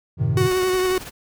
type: chord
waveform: triangle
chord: F# diminished seventh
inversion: none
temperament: equal with one note detuned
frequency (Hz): 94.55 / 110 / 130.81 / 155.56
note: F#2 / A2 / C3 / Eb3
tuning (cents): +38 / 0 / 0 / 0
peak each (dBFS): -24 / -21 / -20 / -22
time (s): 0.17-0.5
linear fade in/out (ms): 50
type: tone with vibrato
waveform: 45% pulse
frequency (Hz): 370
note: F#4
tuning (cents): 0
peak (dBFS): -18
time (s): 0.37-0.98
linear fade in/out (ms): 2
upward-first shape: triangle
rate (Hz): 11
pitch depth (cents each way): 26
type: noise with tremolo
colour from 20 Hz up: pink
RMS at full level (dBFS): -33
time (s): 0.45-1.11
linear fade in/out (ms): 20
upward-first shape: triangle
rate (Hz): 18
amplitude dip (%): 70
effects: none